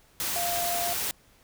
sine tone in noise, 696 Hz, F5, 6 cents flat, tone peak -29 dBFS, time 0.36-0.93 s, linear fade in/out 0 ms, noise white, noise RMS -30 dBFS, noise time 0.2-1.11 s, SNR -2 dB, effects pink hiss -60 dBFS RMS until 1.43 s

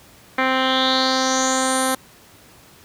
10% pulse tone with low-pass filter sweep, 261.3 Hz, C4, 2 cents flat, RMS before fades -19 dBFS, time 0.38-1.95 s, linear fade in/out 5 ms, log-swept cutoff 2300 to 11000 Hz, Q 5, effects pink hiss -48 dBFS RMS until 2.84 s + high-pass 60 Hz 12 dB/octave

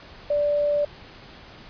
sine tone, 585 Hz, D5, 7 cents flat, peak -19 dBFS, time 0.3-0.85 s, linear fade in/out 5 ms, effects pink hiss -45 dBFS RMS until 1.69 s + resampled to 11025 Hz

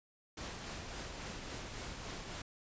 pink noise with tremolo, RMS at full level -43 dBFS, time 0.37-2.42 s, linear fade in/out 5 ms, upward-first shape triangle, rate 3.6 Hz, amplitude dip 35%, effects resampled to 16000 Hz

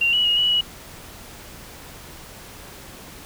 sine tone with pitch steps, 2769 / 2934 / 2873 / 2940 / 2921 Hz, F7 / F#7 / F7 / F#7 / F#7, -15 / -15 / +48 / -12 / -23 cents, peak -16 dBFS, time 0.01-0.61 s, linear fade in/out 5 ms, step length 120 ms, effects pink hiss -41 dBFS RMS until 3.25 s

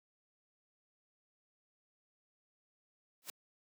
white noise with exponential growth, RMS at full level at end -39 dBFS, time 3.22-3.3 s, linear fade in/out 1 ms, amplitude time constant 17 ms, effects high-pass 200 Hz 12 dB/octave

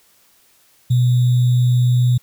sine tone with sample-and-hold, 123.47 Hz, B2, in tune, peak -11 dBFS, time 0.9-2.18 s, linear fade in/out 10 ms, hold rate 3675 Hz, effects white hiss -55 dBFS RMS until 2.22 s

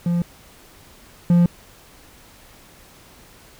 triangle tone pair in turn, 172.8 / 173.58 Hz, F3 / F3, -18 / -10 cents, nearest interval unison, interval 8 cents, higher second, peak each -15 / -9 dBFS, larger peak second, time 0.06-0.22 / 1.3-1.46 s, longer neither, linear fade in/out 2 ms, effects pink hiss -48 dBFS RMS until 3.59 s

